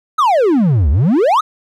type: exponential two-way sweep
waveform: triangle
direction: down then up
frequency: 1337 to 64.9 to 1337 Hz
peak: -7 dBFS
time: 0.18-1.41 s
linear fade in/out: 10 ms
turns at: 0.9 s
effects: none